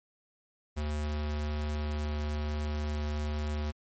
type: tone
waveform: square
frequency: 74.9 Hz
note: D2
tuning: 35 cents sharp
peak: -31 dBFS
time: 0.76-3.72 s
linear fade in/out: 20 ms
effects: MP3 32 kbps